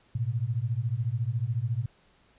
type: beating tone pair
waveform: sine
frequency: 110 / 124 Hz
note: A2 / B2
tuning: 0 / +7 cents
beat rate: 14 Hz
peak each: -29 dBFS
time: 0.15-1.86 s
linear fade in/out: 5 ms
effects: pink hiss -63 dBFS RMS until 2.38 s + resampled to 8000 Hz